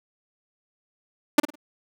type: tone with echo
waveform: sawtooth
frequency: 296.6 Hz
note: D4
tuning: 17 cents sharp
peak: -7 dBFS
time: 1.38-1.4 s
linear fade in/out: 5 ms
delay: 52 ms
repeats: 3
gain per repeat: -12 dB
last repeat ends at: 1.556 s
effects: none